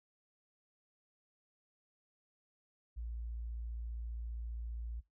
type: tone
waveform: sine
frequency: 57.5 Hz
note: A#1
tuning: 23 cents flat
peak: -39 dBFS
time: 2.96-5.01 s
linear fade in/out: 20 ms
effects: noise-tail reverb RT60 0.2 s tail -21 dB re dry